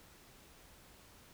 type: silence
effects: pink hiss -60 dBFS RMS until 1.33 s